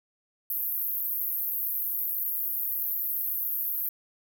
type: band-pass noise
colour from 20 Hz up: white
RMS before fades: -30 dBFS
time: 0.5-3.89 s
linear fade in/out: 2 ms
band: 12000 to 16000 Hz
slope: 96 dB/octave
effects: none